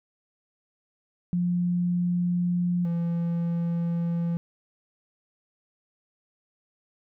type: tone pair in turn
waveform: sine / triangle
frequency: 176.3 / 169.77 Hz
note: F3 / F3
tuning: +17 / -49 cents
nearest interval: minor second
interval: 66 cents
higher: first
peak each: -22 dBFS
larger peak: neither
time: 1.33-2.85 / 2.85-4.37 s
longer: neither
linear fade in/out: 0 ms
effects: none